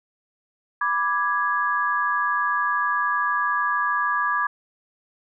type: chord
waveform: sine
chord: G# diminished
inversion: first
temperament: equal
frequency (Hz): 987.8 / 1174.7 / 1661.2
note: B5 / D6 / G#6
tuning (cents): 0 / 0 / 0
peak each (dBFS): -27 / -23 / -24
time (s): 0.81-4.47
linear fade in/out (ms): 5
effects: none